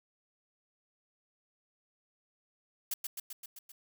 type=noise with echo; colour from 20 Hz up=blue; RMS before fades=-34 dBFS; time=2.91-2.94 s; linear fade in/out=5 ms; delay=130 ms; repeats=6; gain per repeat=-3 dB; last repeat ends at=3.72 s; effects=none